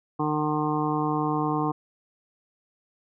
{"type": "harmonic tone", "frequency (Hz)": 151.7, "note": "D#3", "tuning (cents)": -44, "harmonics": [1, 2, 3, 5, 6, 7, 8], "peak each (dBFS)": [-30, -27, -32, -31, -34, -30, -39], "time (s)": [0.19, 1.72], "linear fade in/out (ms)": 10, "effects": []}